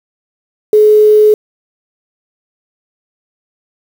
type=tone with quantisation; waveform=sine; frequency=425.4 Hz; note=G#4; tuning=42 cents sharp; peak=-3 dBFS; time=0.73-1.34 s; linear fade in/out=2 ms; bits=5; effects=none